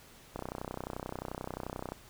click train, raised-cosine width 1 ms, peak -23 dBFS, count 50, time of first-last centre 0.36-1.921 s, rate 31.4 Hz, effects pink hiss -56 dBFS RMS until 2.09 s

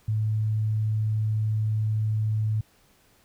sine tone, 108.3 Hz, A2, 27 cents flat, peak -22 dBFS, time 0.08-2.61 s, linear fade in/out 5 ms, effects pink hiss -61 dBFS RMS until 3.24 s

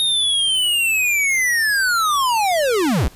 square linear sweep, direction down, 3729 to 41.74 Hz, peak -16 dBFS, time 0-3.08 s, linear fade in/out 0 ms, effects pink hiss -46 dBFS RMS until 3.15 s + resampled to 32000 Hz

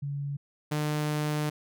sine / sawtooth tone pair in turn, 141.8 / 150.55 Hz, C#3 / D3, +40 / +43 cents, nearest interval minor second, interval 103 cents, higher second, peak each -30 / -23 dBFS, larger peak second, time 0.02-0.37 / 0.71-1.5 s, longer second, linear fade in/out 10 ms, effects none

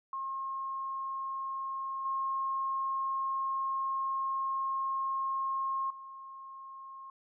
sine tone with level steps, 1074 Hz, C6, 45 cents sharp, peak -34 / -30 / -44 dBFS, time 0.13-7.1 s, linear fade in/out 2 ms, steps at 2.05 / 5.9 s, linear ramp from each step 5 ms, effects none

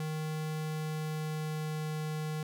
square tone with pitch glide, 155.56 to 154.57 Hz, D#3 to D#3, 0 to -11 cents, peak -34 dBFS, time 0-2.43 s, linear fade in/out 2 ms, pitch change -11 cents, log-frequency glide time 0.59-1.95 s, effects none

